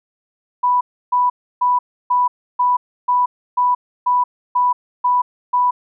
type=tone bursts; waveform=sine; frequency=987.8 Hz; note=B5; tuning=in tune; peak=-12 dBFS; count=11; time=0.63-5.71 s; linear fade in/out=10 ms; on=180 ms; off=310 ms; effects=none